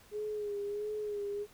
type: tone with vibrato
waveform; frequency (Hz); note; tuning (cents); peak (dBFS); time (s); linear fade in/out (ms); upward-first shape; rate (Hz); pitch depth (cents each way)
sine; 415.3; G#4; 0; -34; 0.11-1.47; 50; sine; 1.5; 43
effects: pink hiss -60 dBFS RMS until 1.53 s